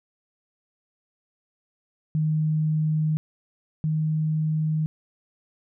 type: tone pair in turn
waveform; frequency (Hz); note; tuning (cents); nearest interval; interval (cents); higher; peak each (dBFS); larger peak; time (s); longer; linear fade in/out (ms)
sine; 155.2 / 155.86; D#3 / D#3; -4 / +3; unison; 7; second; -20 / -21; first; 2.15-3.17 / 3.84-4.86; neither; 0
effects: none